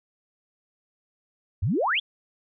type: exponential sweep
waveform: sine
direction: up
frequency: 78.6 to 3616 Hz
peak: -21 dBFS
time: 1.62-2 s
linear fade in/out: 10 ms
effects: none